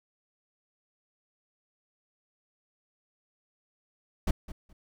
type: noise with echo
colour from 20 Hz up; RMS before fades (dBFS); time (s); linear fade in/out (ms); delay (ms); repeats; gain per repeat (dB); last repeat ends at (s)
brown; -24; 4.27-4.31; 5; 210; 2; -15; 4.73
effects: none